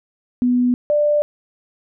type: tone pair in turn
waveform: sine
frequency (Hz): 246.9 / 591.8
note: B3 / D5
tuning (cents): 0 / +13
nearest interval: octave + minor third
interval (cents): 1513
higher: second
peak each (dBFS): -13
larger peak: neither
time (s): 0.42-0.74 / 0.9-1.22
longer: neither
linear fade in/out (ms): 0
effects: none